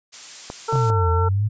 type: noise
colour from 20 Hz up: blue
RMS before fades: -33 dBFS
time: 0.12-0.91 s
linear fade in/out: 20 ms
type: clicks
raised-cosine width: 1 ms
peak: -16 dBFS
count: 4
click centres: 0.501 / 0.726 / 0.756 / 0.901 s
type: harmonic tone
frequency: 450 Hz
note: A4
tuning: 39 cents sharp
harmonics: 1 / 2 / 3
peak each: -24 / -25 / -25 dBFS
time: 0.68-1.29 s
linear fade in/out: 10 ms
type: exponential two-way sweep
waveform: sine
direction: down then up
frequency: 139.4 to 82.8 to 109 Hz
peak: -17 dBFS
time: 0.72-1.49 s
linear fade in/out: 20 ms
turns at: 1.1 s
effects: resampled to 16000 Hz